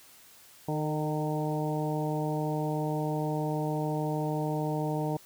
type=harmonic tone with a mistuned harmonic; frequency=153.1 Hz; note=D#3; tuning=28 cents flat; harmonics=1 / 2 / 3 / 4 / 5 / 6; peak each=-31 / -34 / -36 / -37 / -38 / -39 dBFS; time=0.68-5.17 s; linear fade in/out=5 ms; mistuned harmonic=3; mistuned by=-24 cents; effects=white hiss -55 dBFS RMS until 5.25 s